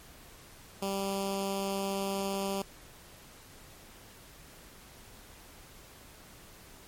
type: tone with notch filter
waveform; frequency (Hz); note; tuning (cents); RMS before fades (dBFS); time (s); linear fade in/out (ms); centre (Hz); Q
10% pulse; 196; G3; 0; -33; 0.82-2.62; 2; 1600; 1
effects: pink hiss -53 dBFS RMS until 6.87 s + MP3 64 kbps